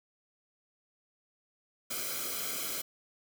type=noise with comb filter; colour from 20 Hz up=white; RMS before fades=-36 dBFS; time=1.9-2.82 s; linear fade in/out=10 ms; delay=1.1 ms; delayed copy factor=-0.9; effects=none